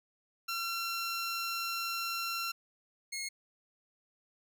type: tone pair in turn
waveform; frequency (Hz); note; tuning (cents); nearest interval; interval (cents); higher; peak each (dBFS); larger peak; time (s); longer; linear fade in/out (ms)
15% pulse; 1362 / 2162; F6 / C#7; -44 / -44; minor sixth; 800; second; -27 / -30; first; 0.48-2.52 / 3.12-3.29; first; 10
effects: none